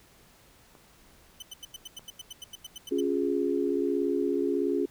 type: clicks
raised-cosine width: 1 ms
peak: -38 dBFS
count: 2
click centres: 0.752 / 1.994 s
type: tone bursts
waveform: sawtooth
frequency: 3028 Hz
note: F#7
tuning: 39 cents sharp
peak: -35 dBFS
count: 15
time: 1.4-3.007 s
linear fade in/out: 5 ms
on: 25 ms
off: 88 ms
type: chord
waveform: sine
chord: Db major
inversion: none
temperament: equal with one note detuned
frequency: 277.2 / 353.9 / 415.3 Hz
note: Db4 / F4 / Ab4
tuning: 0 / +23 / 0 cents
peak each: -29 dBFS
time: 2.91-4.86 s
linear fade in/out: 10 ms
effects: pink hiss -58 dBFS RMS until 4.9 s